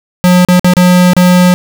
square tone with dropouts, 179.9 Hz, F#3, 48 cents flat, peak -4 dBFS, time 0.24-1.54 s, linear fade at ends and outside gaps 0 ms, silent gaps 0.449-0.486 / 0.595-0.645 / 0.736-0.768 / 1.134-1.166 s, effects none

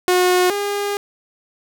sawtooth tone pair in turn, 362.4 / 406.4 Hz, F#4 / G#4, -36 / -38 cents, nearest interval major second, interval 198 cents, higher second, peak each -9 / -16 dBFS, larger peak first, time 0.08-0.5 / 0.5-0.97 s, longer second, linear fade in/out 0 ms, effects none

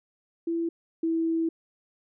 sine tone pair in turn, 334.2 / 327.7 Hz, E4 / E4, +24 / -10 cents, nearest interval unison, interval 34 cents, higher first, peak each -25 / -23 dBFS, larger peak second, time 0.47-0.69 / 1.03-1.49 s, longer second, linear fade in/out 5 ms, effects none

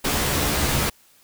pink noise with comb filter, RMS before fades -22 dBFS, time 0.04-0.9 s, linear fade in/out 10 ms, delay 14 ms, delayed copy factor +0.75, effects white hiss -56 dBFS RMS until 1.23 s

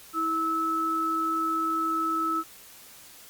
sine tone pair together, 324.2 / 1302.1 Hz, E4 / E6, -29 / -22 cents, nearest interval 2 octaves, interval 2407 cents, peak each -31 / -25 dBFS, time 0.13-2.44 s, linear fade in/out 50 ms, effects white hiss -49 dBFS RMS until 3.29 s + Opus 48 kbps

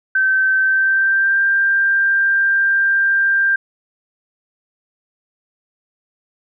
sine tone with pitch glide, 1544 to 1586.5 Hz, G6 to G6, -27 to +20 cents, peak -12 dBFS, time 0.15-3.56 s, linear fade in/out 5 ms, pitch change +47 cents, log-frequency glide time 0.59-1.42 s, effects none

